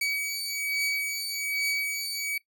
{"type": "beating tone pair", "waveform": "sawtooth", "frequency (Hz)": [2271, 2272.2], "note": ["C#7", "C#7"], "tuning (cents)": [41, 42], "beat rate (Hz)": 1.2, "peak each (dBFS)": [-27, -29], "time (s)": [0.01, 2.38], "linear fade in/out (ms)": 5, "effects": ["noise-tail reverb RT60 0.1 s tail -17 dB re dry"]}